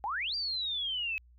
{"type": "exponential two-way sweep", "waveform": "sine", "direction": "up then down", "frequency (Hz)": [773, 4789, 2542], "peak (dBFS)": -31, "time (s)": [0.04, 1.18], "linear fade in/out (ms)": 0, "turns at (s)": 0.35, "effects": ["added 60 Hz sine -56 dBFS peak until 1.38 s"]}